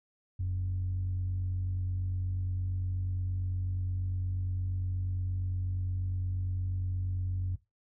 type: tone pair together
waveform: sine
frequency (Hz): 43.49 / 92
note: F1 / F#2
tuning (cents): -6 / -9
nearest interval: octave + minor second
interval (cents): 1297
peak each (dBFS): -37 / -29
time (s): 0.39-7.56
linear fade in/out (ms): 10
effects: noise-tail reverb RT60 0.2 s tail -17 dB re dry + tanh soft clip ceiling -26 dBFS